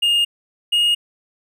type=tone pair in turn; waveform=triangle; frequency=2835 / 2861 Hz; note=F7 / F7; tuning=+25 / +41 cents; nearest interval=unison; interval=16 cents; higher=second; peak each=-12 dBFS; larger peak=neither; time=0.02-0.25 / 0.72-0.95 s; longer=neither; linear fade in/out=10 ms; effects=none